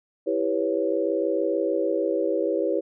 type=chord; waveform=sine; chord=C# half-diminished seventh; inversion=first; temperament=equal with one note detuned; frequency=329.6 / 396.1 / 493.9 / 554.4 Hz; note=E4 / G4 / B4 / C#5; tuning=0 / +18 / 0 / 0 cents; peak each=-27 dBFS; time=0.26-2.81 s; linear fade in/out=20 ms; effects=none